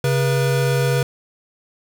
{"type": "tone pair together", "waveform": "square", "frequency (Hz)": [135.9, 484.3], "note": ["C#3", "B4"], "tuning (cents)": [-34, -34], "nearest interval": "octave + minor seventh", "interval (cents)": 2200, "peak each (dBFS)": [-18, -22], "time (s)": [0.04, 1.03], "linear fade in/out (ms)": 2, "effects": []}